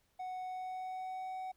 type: tone with pitch glide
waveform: triangle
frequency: 740 to 749.9 Hz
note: F#5 to F#5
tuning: 0 to +23 cents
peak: -37 dBFS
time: 0.19-1.52 s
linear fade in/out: 10 ms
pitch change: +23 cents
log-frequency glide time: 0.43-1.18 s
effects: pink hiss -75 dBFS RMS until 1.56 s